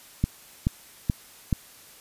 click train, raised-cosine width 5 ms, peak -9 dBFS, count 4, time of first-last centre 0.24-1.528 s, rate 2.33 Hz, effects white hiss -50 dBFS RMS until 2 s + resampled to 32000 Hz

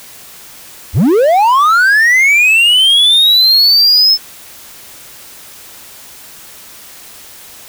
triangle linear sweep, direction up, 54.6 to 5270 Hz, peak -4 dBFS, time 0.93-4.18 s, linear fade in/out 50 ms, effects white hiss -35 dBFS RMS until 7.68 s

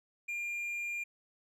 triangle tone, 2400 Hz, D7, 37 cents sharp, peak -33 dBFS, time 0.28-1.04 s, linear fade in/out 10 ms, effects none

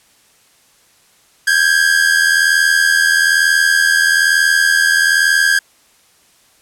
45% pulse tone pair together, 1580 / 1661.1 Hz, G6 / G#6, +13 / 0 cents, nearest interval minor second, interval 87 cents, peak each -13 dBFS, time 1.47-5.59 s, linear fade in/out 5 ms, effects white hiss -52 dBFS RMS until 6.61 s + low-pass 11000 Hz 12 dB/octave

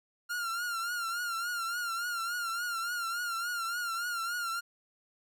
45% pulse tone with vibrato, 1396.9 Hz, F6, in tune, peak -32 dBFS, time 0.29-4.61 s, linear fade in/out 20 ms, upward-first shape triangle, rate 3.5 Hz, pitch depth 82 cents each way, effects none

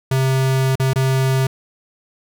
square tone with dropouts, 132.4 Hz, C3, 21 cents sharp, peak -15 dBFS, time 0.11-1.47 s, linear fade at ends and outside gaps 5 ms, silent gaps 0.756-0.797 / 0.934-0.958 s, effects none

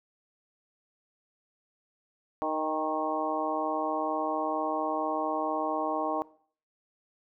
harmonic tone with a mistuned harmonic, 155.56 Hz, D#3, in tune, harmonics 2 / 3 / 4 / 5 / 6 / 7, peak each -35 / -37 / -33 / -33 / -36 / -35 dBFS, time 2.42-6.22 s, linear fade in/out 0 ms, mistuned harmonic 5, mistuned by +25 cents, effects noise-tail reverb RT60 0.5 s tail -20 dB re dry

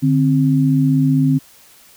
sine tone pair together, 148.4 / 264 Hz, D3 / C4, +18 / +16 cents, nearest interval minor seventh, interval 998 cents, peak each -14 dBFS, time 0.02-1.39 s, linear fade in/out 20 ms, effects white hiss -47 dBFS RMS until 1.96 s

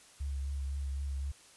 sine tone with vibrato, 69.3 Hz, C#2, in tune, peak -33 dBFS, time 0.2-1.32 s, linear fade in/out 10 ms, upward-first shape triangle, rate 3.9 Hz, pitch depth 33 cents each way, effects white hiss -58 dBFS RMS until 1.56 s + resampled to 24000 Hz

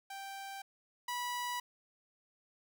sawtooth tone pair in turn, 784 / 978 Hz, G5 / B5, 0 / -17 cents, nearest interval major third, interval 383 cents, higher second, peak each -39 / -32 dBFS, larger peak second, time 0.1-0.62 / 1.08-1.6 s, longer neither, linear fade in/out 5 ms, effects none

